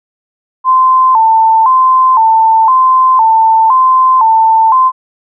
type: tone with vibrato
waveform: sine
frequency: 961 Hz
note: B5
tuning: 48 cents flat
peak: -4 dBFS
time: 0.64-4.92 s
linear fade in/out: 50 ms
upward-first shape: square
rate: 0.98 Hz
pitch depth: 130 cents each way
effects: none